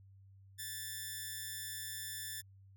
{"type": "tone with amplitude modulation", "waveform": "5% pulse", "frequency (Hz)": 1760, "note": "A6", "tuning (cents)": 0, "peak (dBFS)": -28, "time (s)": [0.58, 2.42], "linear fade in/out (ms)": 20, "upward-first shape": "sine", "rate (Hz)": 198, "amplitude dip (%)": 55, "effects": ["added 97 Hz sine -57 dBFS peak until 2.76 s"]}